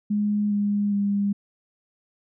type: tone with pitch steps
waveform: sine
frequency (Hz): 207.7 / 204.6 / 201.6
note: G#3 / G#3 / G3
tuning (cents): 0 / -26 / +49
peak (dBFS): -20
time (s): 0.1-1.33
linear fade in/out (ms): 10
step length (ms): 410
effects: none